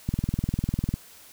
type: click train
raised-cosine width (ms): 5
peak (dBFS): -13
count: 18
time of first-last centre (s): 0.09-0.94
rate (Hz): 20
effects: white hiss -50 dBFS RMS until 1.32 s